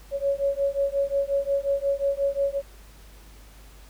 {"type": "beating tone pair", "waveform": "sine", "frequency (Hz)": [554.4, 560], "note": ["C#5", "C#5"], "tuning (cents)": [0, 18], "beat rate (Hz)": 5.6, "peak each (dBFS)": [-25, -25], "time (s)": [0.11, 2.62], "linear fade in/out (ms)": 50, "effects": ["added 50 Hz sine -46 dBFS peak until 3.89 s", "pink hiss -53 dBFS RMS until 3.89 s"]}